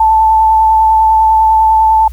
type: tone with vibrato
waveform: sine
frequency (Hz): 880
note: A5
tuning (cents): 0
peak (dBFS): -5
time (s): 0-2.08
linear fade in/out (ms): 5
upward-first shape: sine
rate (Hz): 10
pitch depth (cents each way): 13
effects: added 60 Hz sine -23 dBFS peak until 2.12 s + white hiss -46 dBFS RMS until 2.12 s